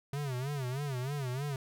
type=tone with vibrato; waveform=square; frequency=134.8 Hz; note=C#3; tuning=48 cents flat; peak=-34 dBFS; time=0.13-1.56 s; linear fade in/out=2 ms; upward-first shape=sine; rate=3.2 Hz; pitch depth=150 cents each way; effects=none